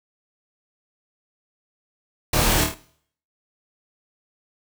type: noise with echo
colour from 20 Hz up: pink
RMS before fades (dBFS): -21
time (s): 2.33-2.64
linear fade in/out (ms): 5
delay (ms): 26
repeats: 4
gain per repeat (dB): -4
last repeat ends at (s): 2.744
effects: noise-tail reverb RT60 0.6 s tail -19 dB re dry